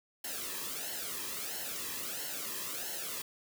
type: noise with flanger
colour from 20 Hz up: white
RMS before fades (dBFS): -39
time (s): 0.24-3.22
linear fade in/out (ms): 5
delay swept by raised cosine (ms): 0.83 to 1.4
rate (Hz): 1.5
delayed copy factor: -0.7
effects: none